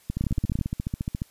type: two click trains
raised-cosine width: 5 ms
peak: -13 / -15 dBFS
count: 8 / 17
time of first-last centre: 0.21-0.612 / 0.1-1.219 s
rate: 17.4 / 14.3 Hz
effects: white hiss -58 dBFS RMS until 1.3 s + resampled to 32000 Hz